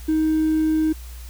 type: tone with hard clipping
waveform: triangle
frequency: 313.7 Hz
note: D#4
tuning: 14 cents sharp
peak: -17 dBFS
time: 0.08-0.93 s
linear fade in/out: 10 ms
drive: 4 dB
effects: added 60 Hz sine -34 dBFS peak until 1.29 s + white hiss -46 dBFS RMS until 1.29 s